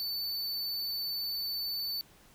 square tone, 4509 Hz, C#8, 29 cents sharp, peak -33 dBFS, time 0-2.01 s, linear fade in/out 0 ms, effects pink hiss -60 dBFS RMS until 2.34 s

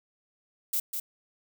violet noise with echo, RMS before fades -28 dBFS, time 0.73-0.8 s, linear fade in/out 5 ms, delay 200 ms, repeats 1, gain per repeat -5 dB, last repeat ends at 1 s, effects none

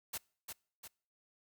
white noise with echo, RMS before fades -40 dBFS, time 0.13-0.18 s, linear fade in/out 10 ms, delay 350 ms, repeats 2, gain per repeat -5 dB, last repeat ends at 0.88 s, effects noise-tail reverb RT60 0.5 s tail -26 dB re dry

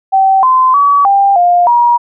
sine tone with pitch steps, 771 / 1031 / 1138 / 794 / 705 / 955 Hz, G5 / C6 / C#6 / G5 / F5 / A#5, -29 / -26 / +45 / +22 / +16 / +42 cents, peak -5 dBFS, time 0.12-1.98 s, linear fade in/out 20 ms, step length 310 ms, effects none

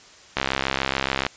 click train, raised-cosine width 0.3 ms, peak -5 dBFS, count 61, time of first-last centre 0.37-1.266 s, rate 67 Hz, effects white hiss -48 dBFS RMS until 1.36 s + resampled to 16000 Hz

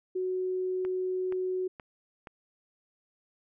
sine tone, 370 Hz, F#4, in tune, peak -28 dBFS, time 0.15-1.68 s, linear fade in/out 10 ms
click train, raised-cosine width 0.5 ms, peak -28 dBFS, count 4, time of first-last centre 0.85-2.272 s, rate 2.11 Hz
effects none

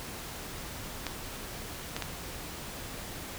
clicks, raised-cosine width 0.2 ms, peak -15 dBFS, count 3, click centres 1.067 / 1.965 / 2.023 s, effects pink hiss -41 dBFS RMS until 3.38 s

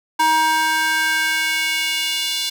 square tone with high-pass filter sweep, 316 Hz, D#4, 27 cents sharp, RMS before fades -19 dBFS, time 0.19-2.5 s, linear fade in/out 10 ms, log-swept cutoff 890 to 3600 Hz, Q 2.3, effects none

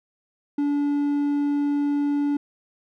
triangle tone, 288.1 Hz, D4, 33 cents flat, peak -18 dBFS, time 0.58-2.37 s, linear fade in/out 5 ms, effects none

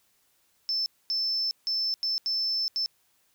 sine tone bursts at uneven times, 5290 Hz, E8, 5 cents sharp, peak -24 dBFS, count 6, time 0.69-0.86 / 1.1-1.51 / 1.67-1.94 / 2.03-2.18 / 2.26-2.68 / 2.76-2.86 s, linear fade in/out 0 ms, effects tanh soft clip ceiling -21 dBFS + white hiss -68 dBFS RMS until 3.34 s

